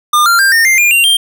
square tone with pitch steps, 1205 / 1384.2 / 1590 / 1826.4 / 2098 / 2410 / 2768 / 3180 Hz, D6 / F6 / G6 / A#6 / C7 / D7 / F7 / G7, +44 / -16 / +24 / -36 / +4 / +44 / -16 / +24 cents, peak -7 dBFS, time 0.13-1.17 s, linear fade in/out 5 ms, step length 130 ms, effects none

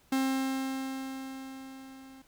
45% pulse tone with level ramp, 265.9 Hz, C4, 28 cents sharp, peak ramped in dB -25 to -49 dBFS, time 0.12-2.22 s, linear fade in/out 5 ms, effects pink hiss -64 dBFS RMS until 2.27 s

